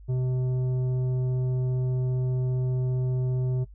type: tone with tanh clipping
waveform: sine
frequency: 127.5 Hz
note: C3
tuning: 44 cents flat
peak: -25 dBFS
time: 0.08-3.65 s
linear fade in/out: 20 ms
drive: 9 dB
effects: noise-tail reverb RT60 0.1 s tail -19 dB re dry + added 50 Hz sine -44 dBFS peak until 3.74 s